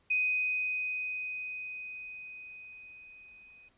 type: tone with level ramp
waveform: sine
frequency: 2502 Hz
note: D#7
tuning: 9 cents sharp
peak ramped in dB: -25 to -54 dBFS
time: 0.1-3.69 s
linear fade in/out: 10 ms
effects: pink hiss -69 dBFS RMS until 3.77 s + resampled to 8000 Hz